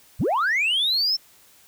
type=linear sweep; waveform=sine; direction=up; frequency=43.28 to 5400 Hz; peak=-17 dBFS; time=0.19-1.17 s; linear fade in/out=20 ms; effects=tanh soft clip ceiling -17 dBFS + white hiss -54 dBFS RMS until 1.67 s